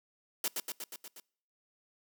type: noise with echo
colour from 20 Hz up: white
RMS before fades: -32 dBFS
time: 0.44-0.48 s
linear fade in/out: 2 ms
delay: 120 ms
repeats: 6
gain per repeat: -3 dB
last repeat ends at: 1.2 s
effects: noise-tail reverb RT60 0.6 s tail -26 dB re dry + high-pass 200 Hz 12 dB/octave